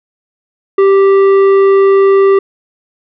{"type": "tone with tanh clipping", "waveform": "sine", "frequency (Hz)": 391.4, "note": "G4", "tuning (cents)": -3, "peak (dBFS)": -6, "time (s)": [0.78, 2.39], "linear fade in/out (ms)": 5, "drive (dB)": 10, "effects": []}